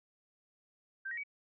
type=tone with pitch steps; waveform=sine; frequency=1568 / 1886.3 / 2269 Hz; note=G6 / A#6 / C#7; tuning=0 / +20 / +40 cents; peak=-37 dBFS; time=1.05-1.236 s; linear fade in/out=10 ms; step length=62 ms; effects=none